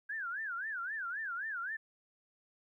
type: tone with vibrato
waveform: sine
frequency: 1568 Hz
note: G6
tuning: in tune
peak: -36 dBFS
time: 0.09-1.77 s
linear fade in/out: 10 ms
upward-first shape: sine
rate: 3.8 Hz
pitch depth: 240 cents each way
effects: 13-bit